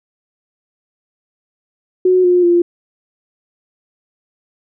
sine tone with pitch steps, 367.7 / 357.2 / 347.1 Hz, F#4 / F4 / F4, -11 / +39 / -11 cents, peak -8 dBFS, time 2.05-2.62 s, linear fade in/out 5 ms, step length 190 ms, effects none

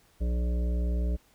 harmonic tone, 59.9 Hz, A#1, 48 cents sharp, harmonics 1 / 3 / 5 / 7 / 9 / 10, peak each -25 / -37 / -43 / -44 / -48 / -46 dBFS, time 0.2-1.17 s, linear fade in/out 20 ms, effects pink hiss -63 dBFS RMS until 1.34 s

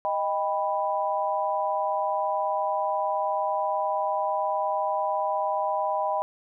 sine chord, Eb augmented, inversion none, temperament equal with one note detuned, 622.3 / 793.6 / 987.8 Hz, Eb5 / G5 / B5, 0 / +21 / 0 cents, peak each -28 dBFS, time 0.05-6.22 s, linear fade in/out 0 ms, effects none

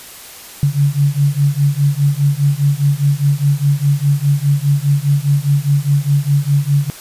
sine beating tone pair, 140 / 144.9 Hz, C#3 / D3, +18 / -23 cents, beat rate 4.9 Hz, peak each -14 dBFS, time 0.63-6.9 s, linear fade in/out 0 ms, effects white hiss -35 dBFS RMS until 7 s + resampled to 32000 Hz

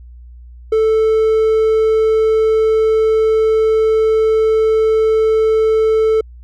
triangle tone, 440 Hz, A4, in tune, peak -8 dBFS, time 0.72-6.21 s, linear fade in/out 5 ms, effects added 60 Hz sine -34 dBFS peak until 6.43 s

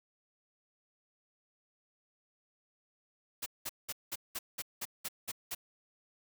white noise bursts, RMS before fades -38 dBFS, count 10, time 3.42-5.55 s, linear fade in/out 10 ms, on 42 ms, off 190 ms, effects none

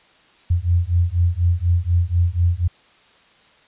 sine beating tone pair, 85.1 / 89.2 Hz, F2 / F2, -44 / +37 cents, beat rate 4.1 Hz, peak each -18 dBFS, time 0.5-2.68 s, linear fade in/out 10 ms, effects white hiss -53 dBFS RMS until 3.67 s + resampled to 8000 Hz

